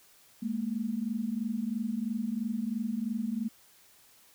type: tone pair together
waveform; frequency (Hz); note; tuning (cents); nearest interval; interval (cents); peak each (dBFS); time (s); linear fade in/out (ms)
sine; 209.8 / 232.8; G#3 / A#3; +18 / -2; major second; 180; -33 / -32; 0.42-3.49; 10
effects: white hiss -60 dBFS RMS until 4.34 s